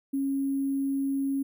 sine tone with sample-and-hold, 274.2 Hz, C#4, 19 cents flat, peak -25 dBFS, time 0.13-1.43 s, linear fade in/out 10 ms, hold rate 11025 Hz, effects none

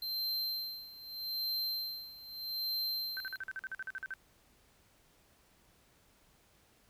square tone with tremolo, 4129 Hz, C8, 24 cents flat, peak -33 dBFS, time 0.02-3.37 s, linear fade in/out 2 ms, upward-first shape sine, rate 0.81 Hz, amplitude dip 85%
sine tone bursts, 1541 Hz, G6, 30 cents flat, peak -37 dBFS, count 13, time 3.17-4.138 s, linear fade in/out 0 ms, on 32 ms, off 46 ms
effects pink hiss -67 dBFS RMS until 6.89 s

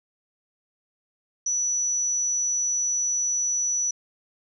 sine tone, 5920 Hz, F#8, in tune, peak -22 dBFS, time 1.46-3.91 s, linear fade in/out 5 ms, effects none

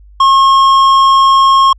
sine tone with tanh clipping, 1080 Hz, C#6, 45 cents flat, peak -6 dBFS, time 0.2-1.73 s, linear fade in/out 5 ms, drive 10 dB, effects added 50 Hz sine -36 dBFS peak until 1.78 s

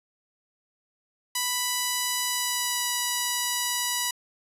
5% pulse tone with pitch glide, 987.8 to 977.6 Hz, B5 to B5, 0 to -18 cents, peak -13 dBFS, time 1.35-4.11 s, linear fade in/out 5 ms, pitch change -18 cents, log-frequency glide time 2.23-2.9 s, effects resampled to 32000 Hz

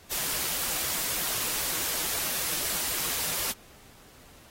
white noise with flanger, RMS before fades -30 dBFS, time 0.1-3.53 s, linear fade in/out 20 ms, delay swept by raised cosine 1.7 to 6.5 ms, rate 3.9 Hz, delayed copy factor +0.5, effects pink hiss -54 dBFS RMS until 4.5 s + AAC 48 kbps

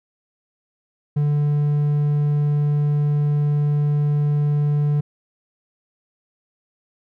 triangle tone, 146.83 Hz, D3, in tune, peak -14 dBFS, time 1.16-5.01 s, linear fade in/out 10 ms, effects none

